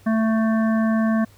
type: harmonic tone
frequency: 221.8 Hz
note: A3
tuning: 14 cents sharp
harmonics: 1 / 3 / 5 / 7 / 8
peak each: -17 / -27 / -31 / -34 / -35 dBFS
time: 0.06-1.25 s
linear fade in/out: 10 ms
effects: added 101 Hz sine -50 dBFS peak until 1.37 s + pink hiss -54 dBFS RMS until 1.37 s